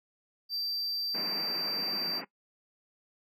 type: tone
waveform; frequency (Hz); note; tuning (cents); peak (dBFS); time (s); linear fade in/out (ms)
triangle; 4683; D8; -6; -30; 0.49-2.22; 50
type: band-pass noise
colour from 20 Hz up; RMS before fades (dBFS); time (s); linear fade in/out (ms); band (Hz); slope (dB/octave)
pink; -42; 1.14-2.25; 10; 160 to 2700; 96
effects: noise-tail reverb RT60 0.1 s tail -19 dB re dry